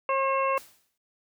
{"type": "harmonic tone", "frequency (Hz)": 539, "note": "C#5", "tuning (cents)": -49, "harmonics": [1, 2, 3, 4, 5], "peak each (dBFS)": [-27, -25, -41, -37, -34], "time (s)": [0.09, 0.58], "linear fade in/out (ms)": 2}
{"type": "noise with exponential decay", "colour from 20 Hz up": "white", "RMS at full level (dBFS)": -44, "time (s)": [0.57, 0.98], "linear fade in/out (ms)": 5, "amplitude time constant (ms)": 89}
{"effects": []}